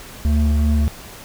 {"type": "tone pair together", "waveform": "triangle", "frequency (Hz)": [73.42, 223.5], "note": ["D2", "A3"], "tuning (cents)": [0, 27], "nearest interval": "octave + perfect fifth", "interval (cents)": 1927, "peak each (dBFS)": [-12, -20], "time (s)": [0.25, 0.88], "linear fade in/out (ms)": 0, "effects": ["pink hiss -38 dBFS RMS until 1.24 s"]}